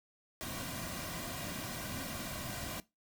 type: noise with comb filter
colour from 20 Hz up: pink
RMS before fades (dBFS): -41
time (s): 0.41-2.8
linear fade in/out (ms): 0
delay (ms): 2.3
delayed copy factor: -0.65
effects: noise-tail reverb RT60 0.2 s tail -19 dB re dry